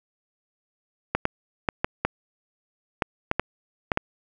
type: clicks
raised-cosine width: 0.5 ms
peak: -6 dBFS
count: 10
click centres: 1.15 / 1.254 / 1.688 / 1.845 / 2.05 / 3.022 / 3.314 / 3.396 / 3.918 / 3.974 s
effects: none